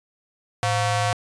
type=ring-modulated tone; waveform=sawtooth; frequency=410.2 Hz; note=G#4; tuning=21 cents flat; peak=-13 dBFS; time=0.63-1.13 s; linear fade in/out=0 ms; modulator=300 Hz; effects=resampled to 22050 Hz